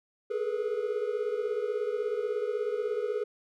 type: tone cluster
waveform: triangle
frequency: 416.1 / 432.5 / 485.3 Hz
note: G#4 / A4 / B4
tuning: +3 / -30 / -30 cents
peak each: -31 dBFS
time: 0.3-3.24 s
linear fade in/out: 10 ms
effects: none